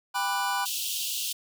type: chord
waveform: square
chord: G major seventh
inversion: none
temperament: equal with one note detuned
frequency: 794.9 / 987.8 / 1174.7 / 1480 Hz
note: G5 / B5 / D6 / F#6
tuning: +24 / 0 / 0 / 0 cents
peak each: -32 / -30 / -36 / -33 dBFS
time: 0.14-0.66 s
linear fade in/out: 20 ms
type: high-pass noise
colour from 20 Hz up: pink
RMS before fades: -31 dBFS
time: 0.65-1.33 s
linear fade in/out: 10 ms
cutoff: 2700 Hz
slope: 96 dB/octave
effects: none